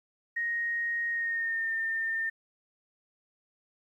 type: tone with pitch glide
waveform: sine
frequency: 1870 to 1808.4 Hz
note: A#6 to A6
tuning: +5 to +47 cents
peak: -28 dBFS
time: 0.36-2.3 s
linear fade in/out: 10 ms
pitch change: -58 cents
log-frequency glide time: 1.09-1.72 s
effects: 11-bit